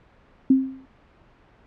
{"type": "tone with exponential decay", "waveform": "sine", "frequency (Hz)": 264.8, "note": "C4", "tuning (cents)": 21, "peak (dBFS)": -10, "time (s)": [0.5, 0.86], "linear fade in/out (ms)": 5, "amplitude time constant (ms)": 77, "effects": ["pink hiss -55 dBFS RMS until 1.66 s", "low-pass 2000 Hz 12 dB/octave"]}